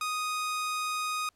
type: tone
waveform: sawtooth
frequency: 1244.5 Hz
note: D#6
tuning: in tune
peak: -26 dBFS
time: 0.01-1.29 s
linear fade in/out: 2 ms
effects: pink hiss -71 dBFS RMS until 1.35 s + low-pass 12000 Hz 12 dB/octave